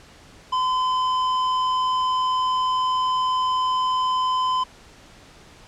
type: tone with tanh clipping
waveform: sine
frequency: 1020 Hz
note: C6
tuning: 44 cents flat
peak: -21 dBFS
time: 0.52-4.64 s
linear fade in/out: 10 ms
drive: 11 dB
effects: pink hiss -48 dBFS RMS until 5.67 s + low-pass 7000 Hz 12 dB/octave